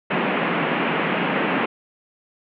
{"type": "band-pass noise", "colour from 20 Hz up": "pink", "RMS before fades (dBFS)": -22, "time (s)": [0.1, 1.66], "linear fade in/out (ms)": 10, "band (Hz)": [160, 2900], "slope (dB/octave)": 48, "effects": []}